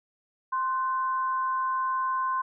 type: tone pair together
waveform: sine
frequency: 1046.5 / 1507.2 Hz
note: C6 / F#6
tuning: 0 / +32 cents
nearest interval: tritone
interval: 632 cents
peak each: -25 / -36 dBFS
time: 0.52-2.42 s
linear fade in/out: 10 ms
effects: none